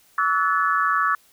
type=tone cluster; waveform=sine; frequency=1136 / 1309 / 1469 / 1724 Hz; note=C#6 / E6 / F#6 / A6; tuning=+42 / -13 / -13 / -36 cents; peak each=-22 / -22 / -26 / -25 dBFS; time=0.18-1.15 s; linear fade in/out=2 ms; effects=white hiss -57 dBFS RMS until 1.32 s